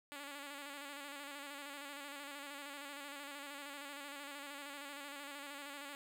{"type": "tone with vibrato", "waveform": "5% pulse", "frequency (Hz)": 284, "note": "C#4", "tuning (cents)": 42, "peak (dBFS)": -35, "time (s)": [0.12, 5.95], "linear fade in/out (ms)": 0, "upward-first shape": "square", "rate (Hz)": 13, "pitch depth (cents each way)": 41, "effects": []}